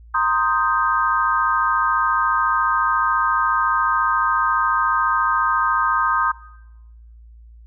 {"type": "chord", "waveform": "sine", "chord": "C minor seventh", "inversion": "third", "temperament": "equal", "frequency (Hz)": [932.3, 1046.5, 1244.5, 1568], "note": ["Bb5", "C6", "Eb6", "G6"], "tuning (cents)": [0, 0, 0, 0], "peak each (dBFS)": [-24, -22, -19, -23], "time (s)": [0.14, 6.32], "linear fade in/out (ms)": 10, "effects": ["noise-tail reverb RT60 1.0 s tail -21 dB re dry", "added 57 Hz sine -41 dBFS peak until 7.66 s"]}